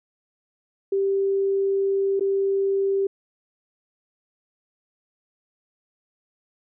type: tone with dropouts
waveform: sine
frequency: 392 Hz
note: G4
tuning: in tune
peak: -19 dBFS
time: 0.92-3.07 s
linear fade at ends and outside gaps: 5 ms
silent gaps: 2.196-2.207 s
effects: none